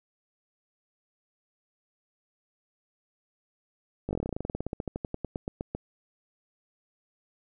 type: slowing click train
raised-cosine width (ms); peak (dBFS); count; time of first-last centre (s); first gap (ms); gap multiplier
2; -18; 28; 4.09-5.75; 19; 1.08
effects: none